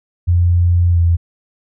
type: tone with pitch glide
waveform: sine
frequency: 87.31 to 85.02 Hz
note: F2 to F2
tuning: 0 to -46 cents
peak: -9 dBFS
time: 0.27-1.17 s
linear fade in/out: 20 ms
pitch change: -46 cents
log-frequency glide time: 0.92-0.98 s
effects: none